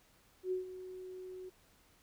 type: tone with ADSR envelope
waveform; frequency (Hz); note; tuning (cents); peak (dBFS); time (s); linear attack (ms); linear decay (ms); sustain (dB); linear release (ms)
sine; 370; F#4; 0; -31; 0.43-1.5; 86; 130; -13; 16
effects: pink hiss -67 dBFS RMS until 2.02 s